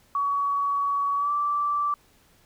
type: tone with pitch glide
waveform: sine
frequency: 1129 to 1166.1 Hz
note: C#6 to D6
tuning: +31 to -13 cents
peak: -22 dBFS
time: 0.15-1.94 s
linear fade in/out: 2 ms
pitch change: +56 cents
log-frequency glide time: 1.17-1.31 s
effects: pink hiss -60 dBFS RMS until 2.45 s